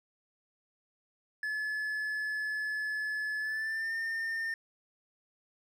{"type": "tone with pitch glide", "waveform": "triangle", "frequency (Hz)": [1718, 1811.8], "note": ["A6", "A#6"], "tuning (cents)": [-42, -50], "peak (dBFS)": -30, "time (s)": [1.43, 4.54], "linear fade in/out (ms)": 2, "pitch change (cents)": 92, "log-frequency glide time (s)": [3.39, 3.93], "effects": []}